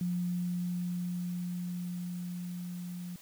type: tone with level ramp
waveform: sine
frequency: 177.2 Hz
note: F3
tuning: 25 cents sharp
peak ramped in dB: -29 to -38 dBFS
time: 0.01-3.16 s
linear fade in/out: 2 ms
effects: white hiss -55 dBFS RMS until 3.21 s